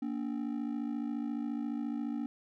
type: ring-modulated tone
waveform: triangle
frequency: 261.6 Hz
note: C4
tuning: in tune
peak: -28 dBFS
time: 0.02-2.26 s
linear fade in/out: 0 ms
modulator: 27.2 Hz
effects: none